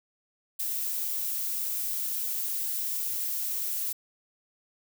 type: noise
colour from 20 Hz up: violet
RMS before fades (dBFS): -31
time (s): 0.59-3.93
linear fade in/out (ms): 10
effects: none